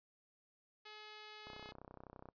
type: tone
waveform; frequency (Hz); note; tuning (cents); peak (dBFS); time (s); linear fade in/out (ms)
5% pulse; 425.3; G#4; +41; -40; 0.85-1.72; 10
type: click train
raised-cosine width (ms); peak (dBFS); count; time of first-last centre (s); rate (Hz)
1; -38; 27; 1.47-2.288; 31.8
effects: noise-tail reverb RT60 0.1 s tail -23 dB re dry + resampled to 11025 Hz